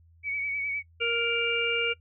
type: tone with vibrato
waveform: sine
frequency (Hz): 2261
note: C#7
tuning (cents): +34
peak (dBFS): -28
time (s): 0.23-0.83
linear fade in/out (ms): 50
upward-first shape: sine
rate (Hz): 9.7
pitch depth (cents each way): 34
type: harmonic tone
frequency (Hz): 467.5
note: A#4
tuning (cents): +5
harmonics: 1 / 3 / 5 / 6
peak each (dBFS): -30 / -33 / -29 / -29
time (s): 1-1.94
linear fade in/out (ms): 20
effects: noise-tail reverb RT60 0.1 s tail -22 dB re dry + added 83 Hz sine -55 dBFS peak until 2 s